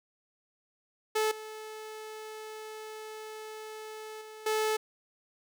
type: tone with level steps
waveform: sawtooth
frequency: 433.7 Hz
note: A4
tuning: 25 cents flat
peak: -22 / -37 / -41 / -23 dBFS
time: 1.15-4.77 s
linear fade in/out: 10 ms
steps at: 1.31 / 4.21 / 4.46 s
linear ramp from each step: 5 ms
effects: none